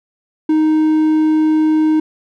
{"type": "tone", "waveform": "triangle", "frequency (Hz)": 311.4, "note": "D#4", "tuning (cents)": 2, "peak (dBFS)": -8, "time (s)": [0.49, 2], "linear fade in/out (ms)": 5, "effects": []}